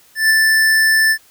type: tone with ADSR envelope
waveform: square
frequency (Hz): 1762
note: A6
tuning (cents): +2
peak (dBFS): -9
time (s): 0.15-1.18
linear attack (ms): 150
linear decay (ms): 11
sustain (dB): -2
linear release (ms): 71
effects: white hiss -50 dBFS RMS until 1.3 s